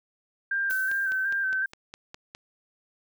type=tone with vibrato; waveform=sine; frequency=1564 Hz; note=G6; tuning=4 cents flat; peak=-24 dBFS; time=0.51-1.66 s; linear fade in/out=5 ms; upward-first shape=square; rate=2.7 Hz; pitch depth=31 cents each way
type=noise with exponential decay; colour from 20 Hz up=violet; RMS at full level=-37 dBFS; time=0.7-1.72 s; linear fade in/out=0 ms; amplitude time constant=220 ms
type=click train; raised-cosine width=0.2 ms; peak=-23 dBFS; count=9; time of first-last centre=0.71-2.349 s; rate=4.88 Hz
effects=none